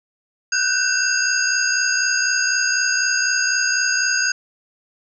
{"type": "tone cluster", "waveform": "sine", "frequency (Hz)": [1489, 1553, 2693, 4863, 6520], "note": ["F#6", "G6", "E7", "D#8", "G#8"], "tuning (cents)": [11, -17, 36, -40, -33], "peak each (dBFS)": [-21, -23, -29, -23, -23], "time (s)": [0.52, 4.32], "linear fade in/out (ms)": 5, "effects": []}